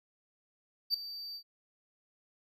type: tone with ADSR envelope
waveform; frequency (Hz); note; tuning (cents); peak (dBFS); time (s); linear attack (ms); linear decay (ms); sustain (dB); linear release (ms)
triangle; 4633; D8; -24; -23; 0.9-1.43; 41; 4; -16; 76
effects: none